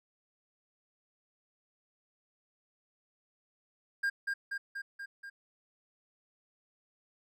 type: tone with echo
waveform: triangle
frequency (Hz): 1607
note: G6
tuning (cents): +43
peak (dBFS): -26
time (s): 4.03-4.1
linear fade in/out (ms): 10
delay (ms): 240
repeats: 5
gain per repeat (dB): -3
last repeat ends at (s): 5.3
effects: none